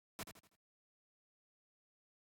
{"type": "noise with echo", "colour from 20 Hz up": "pink", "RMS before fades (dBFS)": -44, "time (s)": [0.19, 0.23], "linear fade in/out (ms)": 0, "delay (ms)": 81, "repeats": 4, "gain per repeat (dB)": -8, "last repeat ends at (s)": 0.554, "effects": ["high-pass 80 Hz 12 dB/octave", "AAC 64 kbps"]}